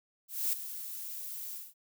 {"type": "noise with ADSR envelope", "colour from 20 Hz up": "violet", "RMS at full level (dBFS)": -29, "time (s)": [0.28, 1.74], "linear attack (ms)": 250, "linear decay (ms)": 4, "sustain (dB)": -12, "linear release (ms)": 200, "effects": []}